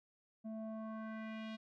square tone with low-pass filter sweep, 220 Hz, A3, in tune, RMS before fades -45 dBFS, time 0.44-1.57 s, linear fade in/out 20 ms, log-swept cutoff 480 to 3700 Hz, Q 2, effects none

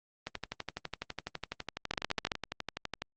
two click trains, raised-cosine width 0.2 ms, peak -17 / -12 dBFS, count 34 / 7, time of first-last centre 0.27-3.02 / 1.91-2.318 s, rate 12 / 14.7 Hz, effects low-pass 5000 Hz 12 dB/octave + Opus 24 kbps

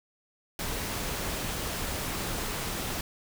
pink noise, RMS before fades -33 dBFS, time 0.59-3.01 s, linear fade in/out 2 ms, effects none

